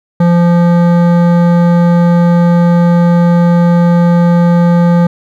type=tone with hard clipping; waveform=sine; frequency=172.7 Hz; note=F3; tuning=19 cents flat; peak=-7 dBFS; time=0.2-5.07 s; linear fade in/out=5 ms; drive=14 dB; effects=none